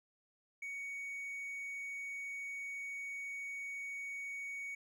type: tone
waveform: triangle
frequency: 2237 Hz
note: C#7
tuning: 15 cents sharp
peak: -39 dBFS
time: 0.62-4.75 s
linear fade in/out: 5 ms
effects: none